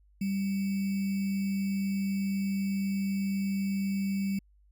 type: tone with sample-and-hold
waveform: sine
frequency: 196 Hz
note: G3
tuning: in tune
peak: -27 dBFS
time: 0.21-4.39 s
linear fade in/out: 5 ms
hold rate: 2450 Hz
effects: added 50 Hz sine -59 dBFS peak until 4.71 s